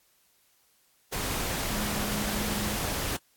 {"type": "tone in noise", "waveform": "sine", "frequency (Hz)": 207.8, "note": "G#3", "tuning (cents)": 1, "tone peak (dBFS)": -33, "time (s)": [1.71, 2.77], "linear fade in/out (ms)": 10, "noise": "pink", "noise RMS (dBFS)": -31, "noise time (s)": [1.12, 3.17], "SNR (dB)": -5, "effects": ["white hiss -66 dBFS RMS until 3.36 s", "AAC 64 kbps"]}